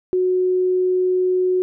sine tone, 367.3 Hz, F#4, 13 cents flat, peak -15 dBFS, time 0.13-1.62 s, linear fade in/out 0 ms, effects none

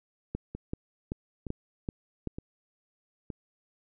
two click trains, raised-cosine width 3 ms, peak -19 / -24 dBFS, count 6 / 4, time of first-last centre 0.35-2.273 / 0.55-3.302 s, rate 2.6 / 1.09 Hz, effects none

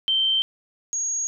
sine tone pair in turn, 3121 / 6613 Hz, G7 / G#8, -8 / -8 cents, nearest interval octave + minor second, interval 1300 cents, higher second, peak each -18 / -23 dBFS, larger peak first, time 0.08-0.42 / 0.93-1.27 s, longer neither, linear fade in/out 0 ms, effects none

